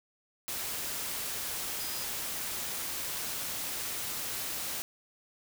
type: tone in noise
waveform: sine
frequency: 4978 Hz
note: D#8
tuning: in tune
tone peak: -43 dBFS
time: 1.8-2.04 s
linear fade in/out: 0 ms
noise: white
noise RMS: -36 dBFS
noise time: 0.48-4.82 s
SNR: -10 dB
effects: none